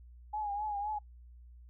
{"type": "tone with vibrato", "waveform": "sine", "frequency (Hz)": 830.6, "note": "G#5", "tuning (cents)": 0, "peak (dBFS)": -33, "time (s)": [0.33, 0.99], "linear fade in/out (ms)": 10, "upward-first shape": "triangle", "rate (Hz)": 3.9, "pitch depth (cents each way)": 70, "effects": ["noise-tail reverb RT60 0.1 s tail -22 dB re dry", "added 60 Hz sine -51 dBFS peak until 1.69 s"]}